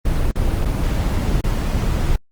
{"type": "noise with dropouts", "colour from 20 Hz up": "brown", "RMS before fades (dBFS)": -18, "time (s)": [0.05, 2.16], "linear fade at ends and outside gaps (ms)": 5, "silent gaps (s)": [[0.314, 0.355], [0.65, 0.655], [1.411, 1.438]], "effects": ["Opus 24 kbps"]}